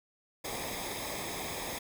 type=noise with comb filter; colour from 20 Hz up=pink; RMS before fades=-38 dBFS; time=0.44-1.79 s; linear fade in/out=10 ms; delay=0.69 ms; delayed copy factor=-0.7; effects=none